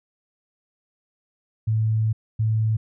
sine tone pair in turn, 110 / 110 Hz, A2 / A2, 0 / 0 cents, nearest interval unison, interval 0 cents, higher neither, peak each -18 dBFS, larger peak neither, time 1.67-2.13 / 2.39-2.77 s, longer first, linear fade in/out 10 ms, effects none

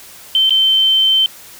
sine tone with dropouts, 3098 Hz, G7, 21 cents flat, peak -9 dBFS, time 0.35-1.26 s, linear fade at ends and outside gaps 1 ms, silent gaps 0.495-0.506 s, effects white hiss -38 dBFS RMS until 1.59 s

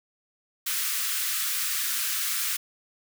white high-pass noise, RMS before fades -28 dBFS, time 0.66-2.57 s, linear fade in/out 10 ms, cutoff 1200 Hz, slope 48 dB/octave, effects none

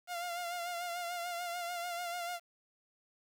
sawtooth tone with vibrato, 698.5 Hz, F5, in tune, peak -33 dBFS, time 0.07-2.4 s, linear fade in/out 50 ms, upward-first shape sine, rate 6.8 Hz, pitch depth 42 cents each way, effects 10-bit

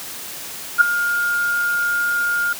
sine tone with ADSR envelope, 1416 Hz, F6, 23 cents sharp, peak -4 dBFS, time 0.78-2.53 s, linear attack 31 ms, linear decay 6 ms, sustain -13 dB, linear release 4 ms, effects white hiss -32 dBFS RMS until 2.59 s + high-pass 80 Hz 12 dB/octave

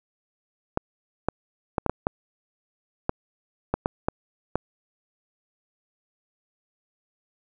clicks, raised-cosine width 1 ms, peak -8 dBFS, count 11, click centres 0.774 / 1.286 / 1.782 / 1.863 / 1.896 / 2.069 / 3.094 / 3.74 / 3.859 / 4.085 / 4.556 s, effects none

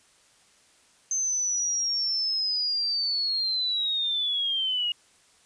sine linear sweep, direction down, 6272 to 2853 Hz, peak -24 dBFS, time 1.11-4.92 s, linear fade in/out 2 ms, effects white hiss -60 dBFS RMS until 5.45 s + resampled to 22050 Hz

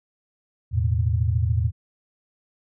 sine chord, E suspended fourth, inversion none, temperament just, 82.41 / 109.88 / 123.61 Hz, E2 / A2 / B2, 0 / -2 / +2 cents, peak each -22 / -22 / -27 dBFS, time 0.71-1.72 s, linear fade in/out 50 ms, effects none

